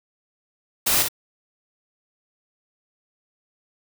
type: noise with echo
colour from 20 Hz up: white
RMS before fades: -20 dBFS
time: 0.86-1.03 s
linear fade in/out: 10 ms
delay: 56 ms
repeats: 1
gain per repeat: -5 dB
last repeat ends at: 1.086 s
effects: none